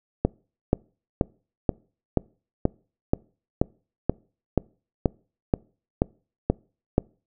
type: click train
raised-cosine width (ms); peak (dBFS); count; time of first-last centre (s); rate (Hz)
2; -5; 15; 0.25-6.981; 2.08
effects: noise-tail reverb RT60 0.4 s tail -26 dB re dry